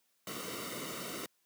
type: noise with comb filter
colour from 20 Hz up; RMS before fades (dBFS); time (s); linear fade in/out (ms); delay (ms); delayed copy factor
pink; -41; 0.27-1.26; 2; 1.2; -0.75
effects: white hiss -75 dBFS RMS until 1.45 s + high-pass 150 Hz 12 dB/octave